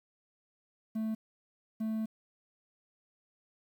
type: tone bursts at uneven times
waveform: triangle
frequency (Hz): 220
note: A3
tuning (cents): 0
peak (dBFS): -29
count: 2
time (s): 0.95-1.15 / 1.8-2.06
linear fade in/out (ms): 10
effects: 10-bit